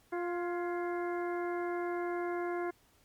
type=harmonic tone with a mistuned harmonic; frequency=350.4 Hz; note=F4; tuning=6 cents sharp; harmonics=1 / 2 / 3 / 4 / 5 / 6; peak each=-34 / -40 / -44 / -46 / -48 / -50 dBFS; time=0.12-2.71 s; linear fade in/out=10 ms; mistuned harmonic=5; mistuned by=-59 cents; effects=pink hiss -67 dBFS RMS until 3.04 s + Opus 48 kbps